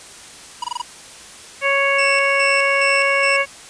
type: tone bursts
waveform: square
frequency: 970 Hz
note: B5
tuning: 31 cents flat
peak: -21 dBFS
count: 5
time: 0.62-0.817 s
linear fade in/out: 5 ms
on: 21 ms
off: 23 ms
type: harmonic tone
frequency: 554.4 Hz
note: C#5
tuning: in tune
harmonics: 1 / 2 / 3 / 4 / 5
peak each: -20 / -22 / -23 / -18 / -24 dBFS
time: 1.61-3.46 s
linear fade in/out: 50 ms
type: tone with tremolo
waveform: sawtooth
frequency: 2682 Hz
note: E7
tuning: 29 cents sharp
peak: -16 dBFS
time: 1.98-3.37 s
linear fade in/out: 10 ms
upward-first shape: square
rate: 2.4 Hz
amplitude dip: 70%
effects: white hiss -39 dBFS RMS until 3.69 s + resampled to 22050 Hz